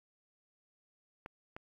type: clicks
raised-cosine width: 0.5 ms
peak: -29 dBFS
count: 2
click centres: 1.261 / 1.565 s
effects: 10-bit